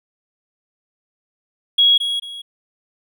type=tone with echo; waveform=triangle; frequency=3319 Hz; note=G#7; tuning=2 cents flat; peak=-6 dBFS; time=1.78-1.98 s; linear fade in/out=10 ms; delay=220 ms; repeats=2; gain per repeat=-11 dB; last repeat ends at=2.42 s; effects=tanh soft clip ceiling -8 dBFS